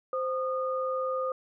sine tone pair together, 520.1 / 1225 Hz, C5 / D#6, -10 / -27 cents, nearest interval octave + minor third, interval 1483 cents, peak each -29 / -32 dBFS, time 0.13-1.32 s, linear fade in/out 2 ms, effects none

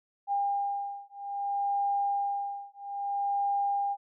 sine beating tone pair, 803 / 803.61 Hz, G5 / G5, +41 / +43 cents, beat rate 0.61 Hz, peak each -31 dBFS, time 0.27-3.97 s, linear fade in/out 50 ms, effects none

